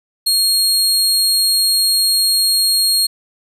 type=tone; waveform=sawtooth; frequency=4265 Hz; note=C8; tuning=32 cents sharp; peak=-9 dBFS; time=0.26-3.07 s; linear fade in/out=10 ms; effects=resampled to 32000 Hz + 8-bit